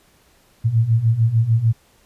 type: beating tone pair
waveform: sine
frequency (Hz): 110 / 116.7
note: A2 / A#2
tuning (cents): 0 / +2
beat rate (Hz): 6.7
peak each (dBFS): -19 / -15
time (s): 0.64-1.73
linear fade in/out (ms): 20
effects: pink hiss -56 dBFS RMS until 2.05 s + resampled to 32000 Hz